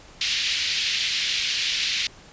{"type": "band-pass noise", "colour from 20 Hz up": "white", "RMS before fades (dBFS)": -25, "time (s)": [0.21, 2.07], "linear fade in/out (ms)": 2, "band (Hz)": [2200, 4700], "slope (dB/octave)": 24, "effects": ["pink hiss -48 dBFS RMS until 2.32 s", "resampled to 16000 Hz"]}